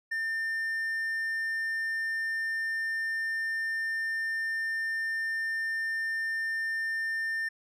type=tone; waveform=triangle; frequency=1800 Hz; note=A6; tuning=39 cents sharp; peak=-27 dBFS; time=0.11-7.49 s; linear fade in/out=10 ms; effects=none